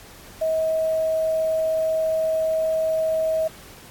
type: tone with quantisation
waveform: sine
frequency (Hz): 639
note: D#5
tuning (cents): +46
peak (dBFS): -19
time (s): 0.41-3.48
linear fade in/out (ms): 10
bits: 7
effects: pink hiss -45 dBFS RMS until 3.9 s + AAC 64 kbps